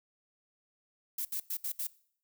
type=noise bursts at uneven times; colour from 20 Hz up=violet; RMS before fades=-35 dBFS; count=5; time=1.18-1.25 / 1.32-1.4 / 1.5-1.57 / 1.64-1.72 / 1.79-1.87 s; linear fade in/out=5 ms; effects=noise-tail reverb RT60 0.6 s tail -21 dB re dry